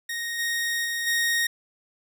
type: tone with level steps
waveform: sawtooth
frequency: 1864.7 Hz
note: A#6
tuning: in tune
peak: -25 / -21 / -23 / -18 dBFS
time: 0.09-1.47 s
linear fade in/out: 5 ms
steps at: 0.38 / 0.84 / 1.06 s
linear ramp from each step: 20 ms
effects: none